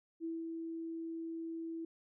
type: tone with ADSR envelope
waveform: sine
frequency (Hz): 328.7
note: E4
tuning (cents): -5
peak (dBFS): -36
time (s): 0.2-1.85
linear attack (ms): 45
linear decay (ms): 190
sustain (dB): -3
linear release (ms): 4
effects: none